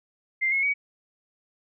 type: tone with pitch steps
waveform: sine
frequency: 2093 / 2174 / 2259 Hz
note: C7 / C#7 / C#7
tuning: 0 / -34 / +32 cents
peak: -21 dBFS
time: 0.41-0.74 s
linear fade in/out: 20 ms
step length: 110 ms
effects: none